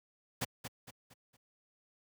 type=noise with echo; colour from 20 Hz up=pink; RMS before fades=-34 dBFS; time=0.41-0.45 s; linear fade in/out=10 ms; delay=230 ms; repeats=4; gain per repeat=-8 dB; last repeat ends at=1.37 s; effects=high-pass 80 Hz 12 dB/octave